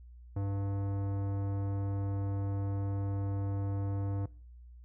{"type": "tone with tanh clipping", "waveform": "sine", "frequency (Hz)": 99.1, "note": "G2", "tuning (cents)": 19, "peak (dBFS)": -33, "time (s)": [0.36, 4.26], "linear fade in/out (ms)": 5, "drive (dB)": 17, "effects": ["noise-tail reverb RT60 0.4 s tail -21 dB re dry", "added 60 Hz sine -49 dBFS peak until 4.84 s"]}